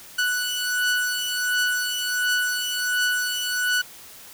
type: beating tone pair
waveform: sawtooth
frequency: 1480 / 1481.4 Hz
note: F#6 / F#6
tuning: 0 / +2 cents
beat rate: 1.4 Hz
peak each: -20 / -23 dBFS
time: 0.18-3.82 s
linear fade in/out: 10 ms
effects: white hiss -44 dBFS RMS until 4.33 s